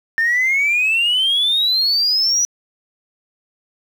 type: exponential sweep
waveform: sine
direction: up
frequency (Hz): 1790 to 5920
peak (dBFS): -12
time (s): 0.18-2.45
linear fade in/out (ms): 0
effects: tanh soft clip ceiling -11 dBFS + 7-bit